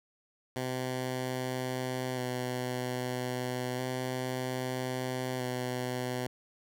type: tone with vibrato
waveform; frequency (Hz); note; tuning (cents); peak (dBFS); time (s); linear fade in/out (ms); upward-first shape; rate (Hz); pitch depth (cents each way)
10% pulse; 126.8; B2; +46; -24; 0.56-6.27; 2; square; 0.31; 16
effects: none